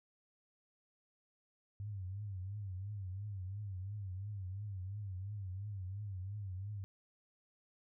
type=tone with vibrato; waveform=sine; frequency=98 Hz; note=G2; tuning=in tune; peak=-40 dBFS; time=1.8-6.84 s; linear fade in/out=0 ms; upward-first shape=triangle; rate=2.9 Hz; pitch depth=150 cents each way; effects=none